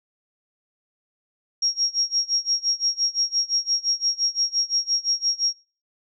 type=tone with tremolo; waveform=sine; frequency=5590 Hz; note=F8; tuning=1 cent sharp; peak=-17 dBFS; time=1.62-5.53 s; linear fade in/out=5 ms; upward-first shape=sine; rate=5.8 Hz; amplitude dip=95%; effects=noise-tail reverb RT60 0.4 s tail -25 dB re dry